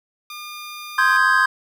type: tone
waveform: 15% pulse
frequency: 1208 Hz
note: D6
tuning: 48 cents sharp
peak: -26 dBFS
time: 0.3-1.17 s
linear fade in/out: 2 ms
type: chord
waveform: triangle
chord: Ab major seventh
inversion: first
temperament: equal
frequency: 1046.5 / 1244.5 / 1568 / 1661.2 Hz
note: C6 / Eb6 / G6 / Ab6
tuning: 0 / 0 / 0 / 0 cents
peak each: -17 / -21 / -16 / -17 dBFS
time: 0.98-1.46 s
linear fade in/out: 5 ms
effects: none